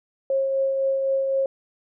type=tone with tremolo; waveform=sine; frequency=540 Hz; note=C#5; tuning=45 cents flat; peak=-18 dBFS; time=0.3-1.46 s; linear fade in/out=2 ms; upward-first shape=triangle; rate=3.9 Hz; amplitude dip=35%; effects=none